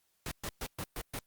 pink noise bursts, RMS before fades -38 dBFS, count 6, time 0.26-1.19 s, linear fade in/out 2 ms, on 55 ms, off 120 ms, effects white hiss -75 dBFS RMS until 1.26 s + Opus 48 kbps

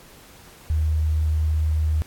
sine tone, 77.78 Hz, D#2, in tune, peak -18 dBFS, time 0.7-2.02 s, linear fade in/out 0 ms, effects pink hiss -48 dBFS RMS until 2.06 s + AAC 64 kbps

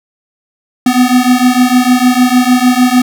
square beating tone pair, 246.9 / 253.5 Hz, B3 / B3, 0 / +45 cents, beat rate 6.6 Hz, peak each -10 dBFS, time 0.86-3.02 s, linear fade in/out 5 ms, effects none

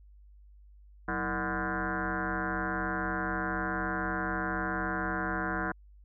sine tone with frequency modulation, 880 Hz, A5, in tune, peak -29 dBFS, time 1.08-5.72 s, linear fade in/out 5 ms, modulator 139 Hz, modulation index 5.7, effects added 50 Hz sine -52 dBFS peak until 6.04 s

